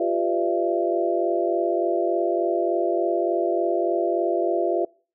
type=tone cluster; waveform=sine; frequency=348.3 / 391.7 / 497.2 / 596 / 674 Hz; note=F4 / G4 / B4 / D5 / E5; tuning=-5 / -1 / +12 / +25 / +38 cents; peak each=-24 / -28 / -29 / -28 / -25 dBFS; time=0-4.85 s; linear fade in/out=5 ms; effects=noise-tail reverb RT60 0.4 s tail -24 dB re dry